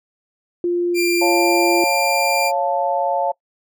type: tone with pitch glide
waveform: sine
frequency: 349.7 to 344.9 Hz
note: F4 to F4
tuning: +2 to -22 cents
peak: -16 dBFS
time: 0.64-1.84 s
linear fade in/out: 2 ms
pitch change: -24 cents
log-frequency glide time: 0.89-1.33 s
type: tone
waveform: sawtooth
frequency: 2380 Hz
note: D7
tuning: 22 cents sharp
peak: -16 dBFS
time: 0.94-2.52 s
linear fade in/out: 50 ms
type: chord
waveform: sine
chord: Db augmented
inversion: none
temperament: equal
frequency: 554.4 / 698.5 / 880 Hz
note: Db5 / F5 / A5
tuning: 0 / 0 / 0 cents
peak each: -21 dBFS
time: 1.21-3.32 s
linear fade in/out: 10 ms
effects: noise-tail reverb RT60 0.1 s tail -23 dB re dry